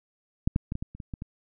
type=clicks; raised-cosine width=5 ms; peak=-10 / -11 / -18 / -19 / -20 / -30 / -25 / -22 / -23 dBFS; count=9; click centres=0.475 / 0.561 / 0.721 / 0.754 / 0.825 / 0.95 / 1.002 / 1.138 / 1.221 s; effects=none